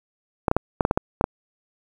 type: clicks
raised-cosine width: 1 ms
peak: -4 dBFS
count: 9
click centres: 0.482 / 0.514 / 0.566 / 0.808 / 0.851 / 0.911 / 0.975 / 1.211 / 1.241 s
effects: 7-bit